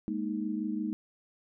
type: chord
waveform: sine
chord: Ab suspended second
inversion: none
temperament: just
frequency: 207.7 / 233.6 / 311.5 Hz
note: Ab3 / Bb3 / Eb4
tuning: 0 / +4 / +2 cents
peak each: -34 / -36 / -34 dBFS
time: 0.08-0.93 s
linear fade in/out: 0 ms
effects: none